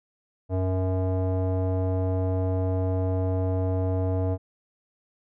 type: tone with low-pass filter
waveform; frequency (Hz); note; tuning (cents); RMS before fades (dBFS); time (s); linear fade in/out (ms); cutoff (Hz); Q
square; 93.2; F#2; +13; -25; 0.49-4.38; 50; 630; 2.5
effects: none